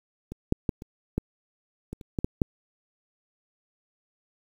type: clicks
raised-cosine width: 3 ms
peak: -23 / -8 / -11 / -26 / -12 / -22 / -30 / -14 / -12 / -8 dBFS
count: 10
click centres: 0.32 / 0.524 / 0.692 / 0.821 / 1.18 / 1.93 / 2.012 / 2.188 / 2.245 / 2.418 s
effects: 8-bit